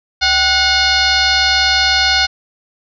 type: tone with frequency modulation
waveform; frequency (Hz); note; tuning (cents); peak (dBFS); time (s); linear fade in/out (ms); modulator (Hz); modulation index
sine; 2876; F#7; -50; -10; 0.21-2.27; 20; 702; 3
effects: none